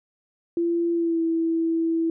sine tone with pitch glide, 340 to 328.8 Hz, F4 to E4, -46 to -4 cents, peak -20 dBFS, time 0.57-2.1 s, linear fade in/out 2 ms, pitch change -58 cents, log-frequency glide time 0.93-1.21 s, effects none

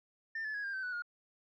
sine tone with pitch steps, 1795 / 1727.9 / 1663.2 / 1601 / 1541.1 / 1483.5 / 1428 Hz, A6 / A6 / G#6 / G6 / G6 / F#6 / F6, +34 / -32 / +2 / +36 / -30 / +4 / +38 cents, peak -34 dBFS, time 0.35-1.022 s, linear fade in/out 5 ms, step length 96 ms, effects tanh soft clip ceiling -34 dBFS

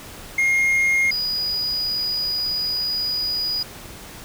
triangle tone pair in turn, 2136 / 4919 Hz, C7 / D#8, +35 / -21 cents, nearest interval octave + major second, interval 1444 cents, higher second, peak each -14 / -20 dBFS, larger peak first, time 0.38-1.11 / 1.11-3.63 s, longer second, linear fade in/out 5 ms, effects pink hiss -39 dBFS RMS until 4.24 s

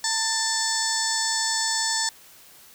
harmonic tone with a mistuned harmonic, 886 Hz, A5, 12 cents sharp, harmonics 1 / 2 / 4 / 5 / 6 / 7 / 8 / 9, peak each -31 / -30 / -35 / -30 / -29 / -35 / -31 / -29 dBFS, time 0.04-2.09 s, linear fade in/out 2 ms, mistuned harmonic 1, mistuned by +32 cents, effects white hiss -50 dBFS RMS until 2.74 s

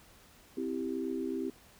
sine chord, C major, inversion none, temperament equal, 261.6 / 329.6 / 392 Hz, C4 / E4 / G4, 0 / 0 / 0 cents, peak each -36 / -37 / -37 dBFS, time 0.57-1.5 s, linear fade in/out 5 ms, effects pink hiss -59 dBFS RMS until 1.79 s

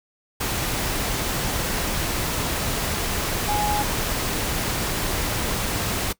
sine tone in noise, 832 Hz, G#5, 3 cents sharp, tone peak -22 dBFS, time 3.48-3.83 s, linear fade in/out 10 ms, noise pink, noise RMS -25 dBFS, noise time 0.4-6.13 s, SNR 0 dB, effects noise-tail reverb RT60 0.1 s tail -21 dB re dry

